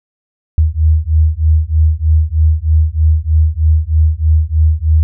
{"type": "beating tone pair", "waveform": "sine", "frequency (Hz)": [77, 80.2], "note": ["D#2", "E2"], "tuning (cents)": [-17, -47], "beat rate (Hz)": 3.2, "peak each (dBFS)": -11, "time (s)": [0.58, 5.03], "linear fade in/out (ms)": 0, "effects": []}